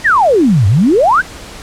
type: exponential two-way sweep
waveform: sine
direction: down then up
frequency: 2000 to 91.5 to 1663 Hz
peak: -6 dBFS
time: 0.04-1.22 s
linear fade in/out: 20 ms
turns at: 0.67 s
effects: pink hiss -31 dBFS RMS until 1.62 s + low-pass 9000 Hz 12 dB/octave